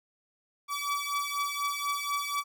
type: beating tone pair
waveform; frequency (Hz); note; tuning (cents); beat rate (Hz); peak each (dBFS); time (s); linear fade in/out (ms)
sawtooth; 1146 / 1150.1; D6 / D6; -43 / -37; 4.1; -29; 0.68-2.44; 50
effects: none